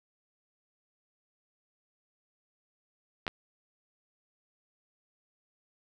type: clicks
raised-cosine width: 0.3 ms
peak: -17 dBFS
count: 2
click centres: 3.267 / 3.279 s
effects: none